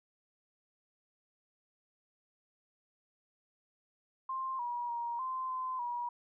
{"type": "tone with pitch steps", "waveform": "sine", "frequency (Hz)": [1053, 961, 944, 1038, 1030, 962], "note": ["C6", "B5", "A#5", "C6", "C6", "B5"], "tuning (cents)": [11, -48, 22, -14, -28, -46], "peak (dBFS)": -34, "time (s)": [4.29, 6.09], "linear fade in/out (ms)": 5, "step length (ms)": 300, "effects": []}